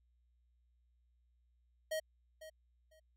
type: tone with echo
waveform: square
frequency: 630 Hz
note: D#5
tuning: 21 cents sharp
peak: -36 dBFS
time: 1.91-2 s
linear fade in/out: 10 ms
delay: 500 ms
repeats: 2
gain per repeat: -14 dB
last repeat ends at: 3 s
effects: added 60 Hz sine -70 dBFS peak until 3.16 s